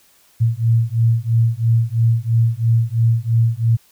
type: beating tone pair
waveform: sine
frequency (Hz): 113.5 / 116.5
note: A#2 / A#2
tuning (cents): -46 / -1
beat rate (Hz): 3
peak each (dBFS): -16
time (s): 0.4-3.77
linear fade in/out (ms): 20
effects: white hiss -54 dBFS RMS until 3.91 s